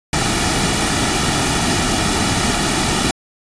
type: noise with comb filter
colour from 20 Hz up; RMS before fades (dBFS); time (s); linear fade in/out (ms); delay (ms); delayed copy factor
pink; -17; 0.13-3.11; 2; 1.9; -0.55
effects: resampled to 22050 Hz